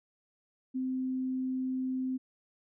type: tone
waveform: sine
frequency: 258.8 Hz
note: C4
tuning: 19 cents flat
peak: -30 dBFS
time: 0.74-2.18 s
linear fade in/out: 20 ms
effects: none